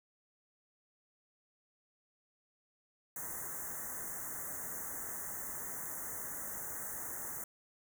white band-stop noise, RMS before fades -42 dBFS, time 3.16-7.44 s, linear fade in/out 2 ms, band 2000 to 6100 Hz, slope 96 dB/octave, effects none

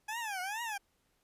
20% pulse tone with vibrato, 830.6 Hz, G#5, in tune, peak -31 dBFS, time 0.08-0.78 s, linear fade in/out 10 ms, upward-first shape triangle, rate 2.3 Hz, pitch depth 260 cents each way, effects pink hiss -75 dBFS RMS until 1.23 s + resampled to 32000 Hz

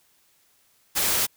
white noise, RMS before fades -23 dBFS, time 0.95-1.27 s, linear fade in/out 20 ms, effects white hiss -63 dBFS RMS until 1.36 s

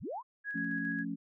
sine linear sweep, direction up, 41.2 to 1100 Hz, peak -36 dBFS, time 0-0.23 s, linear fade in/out 50 ms
sine tone with tremolo, 1661.2 Hz, G#6, in tune, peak -34 dBFS, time 0.44-1.05 s, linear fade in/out 50 ms, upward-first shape square, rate 7.3 Hz, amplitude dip 25%
sine chord, F augmented, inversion none, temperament equal, 174.61 / 220 / 277.2 Hz, F3 / A3 / C#4, 0 / 0 / 0 cents, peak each -40 / -39 / -37 dBFS, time 0.54-1.16 s, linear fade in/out 20 ms
effects none

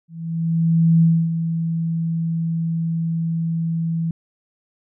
sine tone with ADSR envelope, 164.81 Hz, E3, in tune, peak -10 dBFS, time 0.08-4.11 s, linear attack 940 ms, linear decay 270 ms, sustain -9 dB, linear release 3 ms, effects none

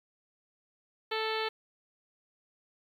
harmonic tone, 440 Hz, A4, in tune, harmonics 1 / 2 / 3 / 4 / 5 / 6 / 7 / 8 / 9 / 10, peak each -34 / -37 / -39 / -40 / -41 / -42 / -42 / -43 / -44 / -44 dBFS, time 1.11-1.49 s, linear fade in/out 10 ms, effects 10-bit

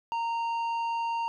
triangle tone with tanh clipping, 925 Hz, A#5, 14 cents flat, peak -29 dBFS, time 0.12-1.28 s, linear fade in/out 0 ms, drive 12 dB, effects none

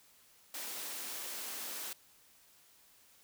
white high-pass noise, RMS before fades -42 dBFS, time 0.54-1.93 s, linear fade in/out 2 ms, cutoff 230 Hz, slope 24 dB/octave, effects white hiss -64 dBFS RMS until 3.23 s

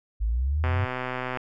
sine exponential sweep, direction up, 51 to 101.6 Hz, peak -22 dBFS, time 0.2-0.86 s, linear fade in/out 20 ms
click train, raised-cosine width 0.5 ms, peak -15 dBFS, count 94, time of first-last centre 0.64-1.372 s, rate 127 Hz
effects none

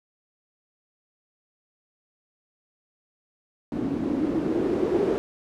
blue noise with low-pass filter sweep, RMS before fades -25 dBFS, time 3.72-5.18 s, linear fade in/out 0 ms, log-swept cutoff 260 to 400 Hz, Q 4.7, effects none

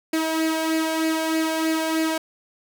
sawtooth tone with flanger, 320.2 Hz, D#4, 50 cents sharp, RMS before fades -23 dBFS, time 0.13-2.18 s, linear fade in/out 5 ms, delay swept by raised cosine 0.42 to 1.32 ms, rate 3.2 Hz, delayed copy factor +0.55, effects none

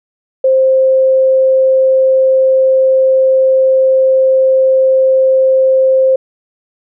sine tone, 526 Hz, C5, 9 cents sharp, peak -6 dBFS, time 0.44-6.16 s, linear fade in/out 5 ms, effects none

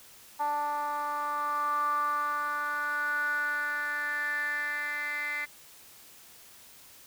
10% pulse tone with band-pass filter sweep, 293.7 Hz, D4, in tune, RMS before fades -31 dBFS, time 0.39-5.46 s, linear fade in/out 20 ms, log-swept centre 920 to 2100 Hz, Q 7.7, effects white hiss -53 dBFS RMS until 7.06 s

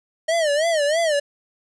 square tone with vibrato, 622.3 Hz, D#5, in tune, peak -18 dBFS, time 0.28-1.2 s, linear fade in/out 10 ms, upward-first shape sine, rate 3.1 Hz, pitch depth 150 cents each way, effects resampled to 22050 Hz + 8-bit

